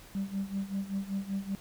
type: tone with tremolo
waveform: sine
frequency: 196 Hz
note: G3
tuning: in tune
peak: -27 dBFS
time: 0.15-1.55 s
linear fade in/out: 0 ms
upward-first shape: sine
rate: 5.2 Hz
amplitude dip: 85%
effects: tanh soft clip ceiling -26 dBFS + pink hiss -53 dBFS RMS until 1.6 s